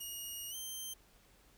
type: tone with pitch glide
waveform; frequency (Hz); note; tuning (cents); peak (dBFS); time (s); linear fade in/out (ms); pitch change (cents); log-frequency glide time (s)
10% pulse; 2872 to 3132; F7 to G7; +48 to -2; -34; 0-0.94; 10; +150; 0.5-0.55
effects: added 45 Hz sine -68 dBFS peak until 1.57 s + pink hiss -66 dBFS RMS until 1.57 s